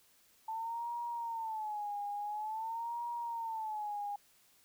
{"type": "tone with vibrato", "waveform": "sine", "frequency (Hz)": 880, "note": "A5", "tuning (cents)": 0, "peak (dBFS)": -36, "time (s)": [0.48, 4.16], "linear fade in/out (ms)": 5, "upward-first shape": "sine", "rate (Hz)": 0.48, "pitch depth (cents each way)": 130, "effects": ["white hiss -67 dBFS RMS until 4.64 s"]}